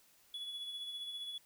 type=tone with tremolo; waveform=triangle; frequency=3399 Hz; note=G#7; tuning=39 cents sharp; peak=-38 dBFS; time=0.34-1.38 s; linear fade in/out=2 ms; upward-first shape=sine; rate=15 Hz; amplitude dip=40%; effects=white hiss -67 dBFS RMS until 1.45 s